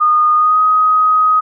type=tone with pitch glide; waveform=sine; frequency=1226 to 1256.8 Hz; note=D#6 to D#6; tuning=-26 to +17 cents; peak=-8 dBFS; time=0-1.41 s; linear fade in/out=20 ms; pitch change=+43 cents; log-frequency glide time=0.35-0.6 s; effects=none